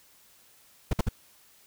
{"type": "noise bursts", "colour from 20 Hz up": "brown", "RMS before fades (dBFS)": -22, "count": 3, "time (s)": [0.91, 1.088], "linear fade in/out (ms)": 5, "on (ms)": 22, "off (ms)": 56, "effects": ["white hiss -59 dBFS RMS until 1.66 s"]}